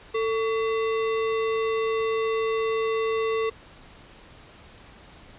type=tone with sample-and-hold; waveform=sine; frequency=445.8 Hz; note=A4; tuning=23 cents sharp; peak=-22 dBFS; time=0.14-3.5 s; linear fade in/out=10 ms; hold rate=1575 Hz; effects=pink hiss -49 dBFS RMS until 5.38 s + resampled to 8000 Hz